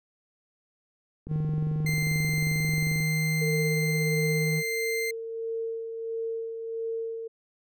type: click train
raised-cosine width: 3 ms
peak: -25 dBFS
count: 40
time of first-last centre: 1.27-3.003 s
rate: 22.5 Hz
type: tone with pitch glide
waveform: triangle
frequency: 153.9 to 157.04 Hz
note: D#3 to D#3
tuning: -19 to +16 cents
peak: -23 dBFS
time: 1.28-4.63 s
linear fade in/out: 50 ms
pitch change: +35 cents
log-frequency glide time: 2.43-3.38 s
type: tone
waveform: 40% pulse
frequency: 2089 Hz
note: C7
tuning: 3 cents flat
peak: -28 dBFS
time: 1.86-5.11 s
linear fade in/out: 5 ms
type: tone with tremolo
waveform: sine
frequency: 454 Hz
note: A#4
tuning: 46 cents flat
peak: -28 dBFS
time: 3.41-7.28 s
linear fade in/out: 10 ms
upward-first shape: sine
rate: 1.5 Hz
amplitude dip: 45%
effects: none